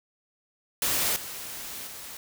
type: noise with level steps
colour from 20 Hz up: white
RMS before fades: -26 / -38 / -41 dBFS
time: 0.82-2.17 s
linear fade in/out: 2 ms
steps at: 1.16 / 1.87 s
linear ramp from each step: 2 ms
effects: none